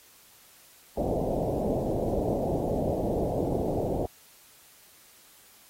white low-pass noise, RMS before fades -28 dBFS, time 0.97-4.06 s, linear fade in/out 5 ms, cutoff 700 Hz, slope 48 dB/octave, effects white hiss -56 dBFS RMS until 5.69 s + AAC 48 kbps

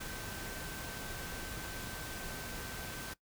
sine tone in noise, 1546 Hz, G6, 24 cents flat, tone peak -49 dBFS, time 0-3.14 s, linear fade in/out 10 ms, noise pink, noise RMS -43 dBFS, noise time 0-3.14 s, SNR -9 dB, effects noise-tail reverb RT60 0.1 s tail -19 dB re dry

